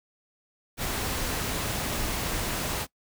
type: noise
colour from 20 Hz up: pink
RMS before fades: -30 dBFS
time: 0.77-2.87 s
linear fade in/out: 50 ms
effects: noise-tail reverb RT60 0.1 s tail -21 dB re dry